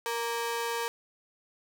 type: ring-modulated tone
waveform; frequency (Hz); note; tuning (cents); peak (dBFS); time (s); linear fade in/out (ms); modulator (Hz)
sawtooth; 698.5; F5; 0; -23; 0.06-0.88; 0; 231
effects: none